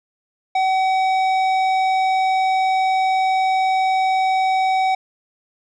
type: tone with tanh clipping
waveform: triangle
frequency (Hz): 758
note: F#5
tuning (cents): +42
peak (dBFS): -17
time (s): 0.55-4.95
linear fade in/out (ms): 5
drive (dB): 16
effects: none